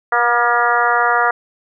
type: harmonic tone with a mistuned harmonic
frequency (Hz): 239.7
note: A#3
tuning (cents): +48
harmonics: 2 / 3 / 4 / 5 / 6 / 7 / 8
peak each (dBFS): -23 / -18 / -20 / -18 / -18 / -22 / -24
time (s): 0.12-1.31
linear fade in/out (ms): 5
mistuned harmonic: 6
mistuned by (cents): -32
effects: none